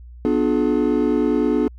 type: chord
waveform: triangle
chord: B diminished seventh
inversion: none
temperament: just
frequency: 246.9 / 296.3 / 355.6 / 426.7 Hz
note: B3 / D4 / F4 / Ab4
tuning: 0 / +15 / +31 / +47 cents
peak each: -19 / -18 / -22 / -20 dBFS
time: 0.25-1.68 s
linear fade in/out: 0 ms
effects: added 60 Hz sine -37 dBFS peak until 1.78 s